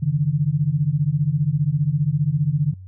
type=beating tone pair; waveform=sine; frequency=139.8 / 154.8 Hz; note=C#3 / D#3; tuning=+15 / -9 cents; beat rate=15 Hz; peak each=-20 dBFS; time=0.02-2.74 s; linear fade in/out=10 ms; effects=added 93 Hz sine -36 dBFS peak until 2.87 s